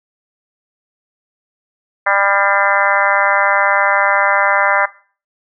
harmonic tone with a mistuned harmonic, 198.9 Hz, G3, 25 cents sharp, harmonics 3 / 4 / 5 / 6 / 7 / 8 / 9 / 10, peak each -19 / -19 / -19 / -19 / -19 / -19 / -19 / -19 dBFS, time 2.06-4.86 s, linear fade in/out 10 ms, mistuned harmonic 10, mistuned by +43 cents, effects noise-tail reverb RT60 0.4 s tail -19 dB re dry

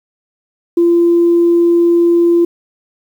sine tone, 342.4 Hz, F4, 34 cents flat, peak -6 dBFS, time 0.77-2.45 s, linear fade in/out 5 ms, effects tanh soft clip ceiling -2 dBFS + 7-bit

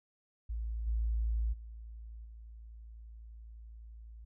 sine tone with level steps, 55.9 Hz, A1, 28 cents sharp, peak -34 / -29 / -44 / -47 dBFS, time 0.49-4.25 s, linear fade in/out 10 ms, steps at 0.86 / 1.52 / 2.24 s, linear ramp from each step 20 ms, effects none

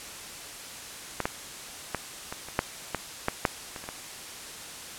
clicks, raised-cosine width 0.5 ms, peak -12 / -11 / -12 / -19 / -25 / -7 / -12 / -9 / -6 / -21 / -26 / -20 dBFS, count 12, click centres 1.203 / 1.255 / 1.947 / 2.325 / 2.486 / 2.591 / 2.947 / 3.284 / 3.452 / 3.762 / 3.84 / 3.889 s, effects white hiss -41 dBFS RMS until 4.98 s + low-pass 10000 Hz 12 dB/octave

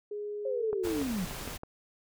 sine tone with pitch glide, 415.3 to 442.5 Hz, G#4 to A4, 0 to +10 cents, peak -34 dBFS, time 0.11-1.03 s, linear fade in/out 5 ms, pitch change +110 cents, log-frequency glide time 0.59-0.66 s
sine linear sweep, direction down, 542 to 170 Hz, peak -30 dBFS, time 0.45-1.25 s, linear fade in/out 5 ms
clicks, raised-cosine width 1 ms, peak -26 dBFS, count 6, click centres 0.73 / 0.872 / 1.016 / 1.31 / 1.476 / 1.634 s
pink noise, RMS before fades -40 dBFS, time 0.83-1.58 s, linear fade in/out 20 ms
effects none

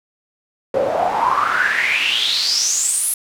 pink noise with band-pass filter sweep, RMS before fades -18 dBFS, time 0.74-3.14 s, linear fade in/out 2 ms, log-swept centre 500 to 11000 Hz, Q 8.3, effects none

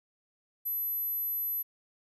sine tone, 12000 Hz, F#9, 23 cents sharp, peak -27 dBFS, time 0.65-1.63 s, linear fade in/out 20 ms, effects tanh soft clip ceiling -29 dBFS + 11-bit

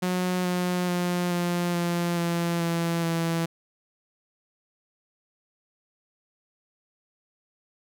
sawtooth tone with pitch steps, 181.7 / 179.41 / 177.14 / 174.9 / 172.69 / 170.51 / 168.36 / 166.24 Hz, F#3 / F3 / F3 / F3 / F3 / F3 / E3 / E3, -31 / +47 / +25 / +3 / -19 / -41 / +37 / +15 cents, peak -20 dBFS, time 0.02-3.46 s, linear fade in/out 10 ms, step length 430 ms, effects none

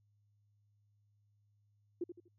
sine tone with echo, 349.2 Hz, F4, in tune, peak -34 dBFS, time 2.01-2.04 s, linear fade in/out 5 ms, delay 81 ms, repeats 3, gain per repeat -9 dB, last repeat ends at 2.283 s, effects added 103 Hz sine -70 dBFS peak until 2.38 s

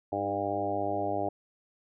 harmonic tone with a mistuned harmonic, 100.6 Hz, G2, 45 cents sharp, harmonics 1 / 2 / 3 / 4 / 5 / 6 / 7 / 8, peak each -41 / -45 / -36 / -37 / -40 / -34 / -34 / -35 dBFS, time 0.12-1.29 s, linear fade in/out 5 ms, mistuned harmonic 3, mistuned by +16 cents, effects none

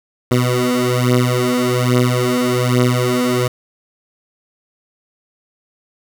15% pulse beating tone pair, 123.47 / 124.67 Hz, B2 / B2, 0 / +17 cents, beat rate 1.2 Hz, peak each -10 dBFS, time 0.31-3.48 s, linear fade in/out 5 ms, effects none

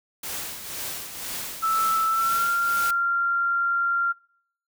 white noise with tremolo, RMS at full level -31 dBFS, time 0.23-2.91 s, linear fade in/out 5 ms, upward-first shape triangle, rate 2 Hz, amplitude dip 60%
sine tone with pitch glide, 1318.5 to 1384.9 Hz, E6 to F6, 0 to -15 cents, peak -20 dBFS, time 1.62-4.13 s, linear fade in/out 20 ms, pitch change +85 cents, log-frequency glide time 2.08-2.47 s
effects noise-tail reverb RT60 0.6 s tail -24 dB re dry

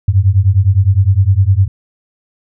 sine beating tone pair, 92 / 101.8 Hz, F#2 / G#2, -9 / -34 cents, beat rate 9.8 Hz, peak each -10 dBFS, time 0.08-1.68 s, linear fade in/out 5 ms, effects none

